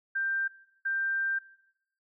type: tone bursts at uneven times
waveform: sine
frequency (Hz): 1575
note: G6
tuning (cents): +8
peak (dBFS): -27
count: 2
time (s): 0.15-0.48 / 0.85-1.39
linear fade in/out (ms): 10
effects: noise-tail reverb RT60 0.8 s tail -19 dB re dry